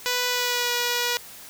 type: tone with pitch glide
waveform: 5% pulse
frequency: 493.9 to 483.7 Hz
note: B4 to B4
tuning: 0 to -36 cents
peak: -11 dBFS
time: 0.06-1.17 s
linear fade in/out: 0 ms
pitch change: -36 cents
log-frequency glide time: 0.29-0.72 s
effects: white hiss -43 dBFS RMS until 1.49 s